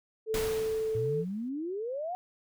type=tone; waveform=sine; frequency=440 Hz; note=A4; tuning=in tune; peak=-28 dBFS; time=0.26-1.25 s; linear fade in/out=50 ms
type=noise with exponential decay; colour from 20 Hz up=pink; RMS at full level=-33 dBFS; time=0.34-1.49 s; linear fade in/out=2 ms; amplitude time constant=250 ms
type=exponential sweep; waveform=sine; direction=up; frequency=110 to 746 Hz; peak=-32 dBFS; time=0.95-2.15 s; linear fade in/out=0 ms
effects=none